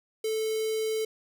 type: tone with notch filter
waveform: square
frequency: 439 Hz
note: A4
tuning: 4 cents flat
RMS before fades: -29 dBFS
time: 0.24-1.05 s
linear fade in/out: 5 ms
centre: 1400 Hz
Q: 0.88
effects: none